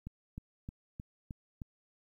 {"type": "click train", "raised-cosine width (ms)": 5, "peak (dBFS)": -29, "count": 6, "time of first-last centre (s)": [0.07, 1.618], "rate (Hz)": 3.23, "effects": ["11-bit"]}